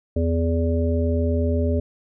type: harmonic tone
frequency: 83.1 Hz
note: E2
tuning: 15 cents sharp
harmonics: 1 / 3 / 5 / 7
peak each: -20 / -25 / -27 / -28 dBFS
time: 0.16-1.8 s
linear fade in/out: 5 ms
effects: none